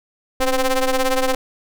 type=ring-modulated tone; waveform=sawtooth; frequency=261.6 Hz; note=C4; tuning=in tune; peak=-9 dBFS; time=0.4-1.35 s; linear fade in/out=5 ms; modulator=253 Hz; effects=none